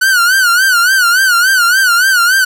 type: tone with vibrato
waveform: 45% pulse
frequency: 1476 Hz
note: F#6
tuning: 5 cents flat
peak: -7 dBFS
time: 0.01-2.45 s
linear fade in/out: 10 ms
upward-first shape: sine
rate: 3.5 Hz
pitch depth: 120 cents each way
effects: none